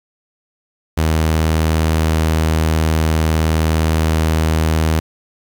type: tone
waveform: sawtooth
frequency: 79.5 Hz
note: D#2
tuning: 38 cents sharp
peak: -9 dBFS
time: 0.97-5 s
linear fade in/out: 10 ms
effects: 7-bit